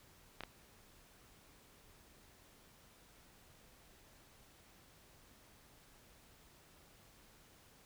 clicks, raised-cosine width 0.3 ms, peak -27 dBFS, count 2, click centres 0.407 / 0.436 s, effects pink hiss -64 dBFS RMS until 7.85 s

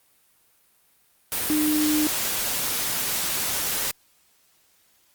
sine tone in noise, 304 Hz, D#4, 40 cents flat, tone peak -20 dBFS, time 1.5-2.07 s, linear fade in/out 0 ms, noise white, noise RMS -26 dBFS, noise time 1.32-3.91 s, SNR +3 dB, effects white hiss -62 dBFS RMS until 5.14 s + Opus 32 kbps

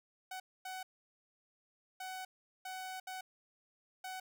sawtooth tone bursts at uneven times, 749 Hz, F#5, 21 cents sharp, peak -38 dBFS, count 6, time 0.31-0.4 / 0.65-0.83 / 2-2.25 / 2.65-3 / 3.07-3.21 / 4.04-4.2 s, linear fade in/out 5 ms, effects none

